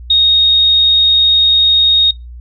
sine tone, 3729 Hz, A#7, in tune, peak -6 dBFS, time 0.1-2.11 s, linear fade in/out 5 ms, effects noise-tail reverb RT60 0.2 s tail -25 dB re dry + added 60 Hz sine -28 dBFS peak until 2.4 s

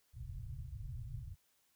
white low-pass noise, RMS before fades -45 dBFS, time 0.13-1.36 s, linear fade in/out 50 ms, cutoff 140 Hz, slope 96 dB/octave, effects white hiss -75 dBFS RMS until 1.75 s

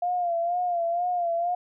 sine tone with vibrato, 697 Hz, F5, 4 cents flat, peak -23 dBFS, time 0.02-1.55 s, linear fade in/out 5 ms, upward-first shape sine, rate 2.1 Hz, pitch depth 59 cents each way, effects none

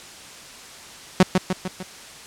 sawtooth tone with echo, 185 Hz, F#3, in tune, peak -6 dBFS, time 1.2-1.23 s, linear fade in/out 2 ms, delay 150 ms, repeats 4, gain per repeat -5 dB, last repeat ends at 1.83 s, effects white hiss -41 dBFS RMS until 2.26 s + low-pass 8000 Hz 12 dB/octave

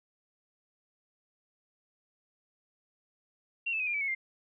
sine tone with pitch steps, 2747 / 2627 / 2513 / 2404 / 2299 / 2199 / 2104 Hz, F7 / E7 / D#7 / D7 / D7 / C#7 / C7, -29 / -7 / +17 / +40 / -37 / -14 / +9 cents, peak -29 dBFS, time 3.66-4.15 s, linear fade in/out 10 ms, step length 70 ms, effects none

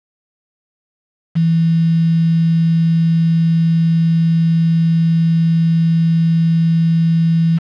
sine tone with quantisation, 164.81 Hz, E3, in tune, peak -10 dBFS, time 1.35-7.59 s, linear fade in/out 20 ms, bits 5, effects low-pass 3000 Hz 12 dB/octave

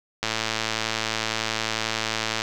click train, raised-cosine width 0.2 ms, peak -7 dBFS, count 244, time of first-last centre 0.23-2.419 s, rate 111 Hz, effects none

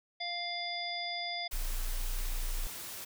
harmonic tone, 698.5 Hz, F5, in tune, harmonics 1 / 3 / 5 / 7, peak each -40 / -40 / -40 / -40 dBFS, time 0.2-1.48 s, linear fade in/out 10 ms
white noise, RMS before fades -43 dBFS, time 1.51-3.05 s, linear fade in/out 10 ms
sine tone, 29.45 Hz, A#0, 19 cents sharp, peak -31 dBFS, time 1.53-2.67 s, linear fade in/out 0 ms
effects none

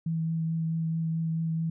sine tone with vibrato, 162.7 Hz, E3, 22 cents flat, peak -26 dBFS, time 0.06-1.7 s, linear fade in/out 5 ms, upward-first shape triangle, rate 4.6 Hz, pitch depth 14 cents each way, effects none

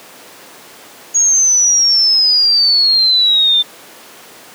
sine exponential sweep, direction down, 6660 to 3556 Hz, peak -8 dBFS, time 1.14-3.63 s, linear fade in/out 20 ms, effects pink hiss -37 dBFS RMS until 4.54 s + high-pass 300 Hz 12 dB/octave

